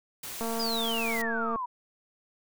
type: noise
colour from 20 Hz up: white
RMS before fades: -39 dBFS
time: 0.23-1.22 s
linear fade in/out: 5 ms
type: click train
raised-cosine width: 1 ms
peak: -21 dBFS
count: 263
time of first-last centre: 0.41-1.559 s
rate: 228 Hz
type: exponential sweep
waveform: sine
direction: down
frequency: 5080 to 950 Hz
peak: -30 dBFS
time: 0.59-1.66 s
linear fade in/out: 10 ms
effects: none